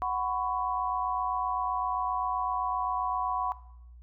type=chord; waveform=sine; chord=F# suspended fourth; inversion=none; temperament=equal with one note detuned; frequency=740 / 1001 / 1108.7 Hz; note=F#5 / B5 / C#6; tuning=0 / +23 / 0 cents; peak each=-32 dBFS; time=0.02-3.52 s; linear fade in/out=0 ms; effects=noise-tail reverb RT60 0.8 s tail -18 dB re dry + added 60 Hz sine -47 dBFS peak until 4.02 s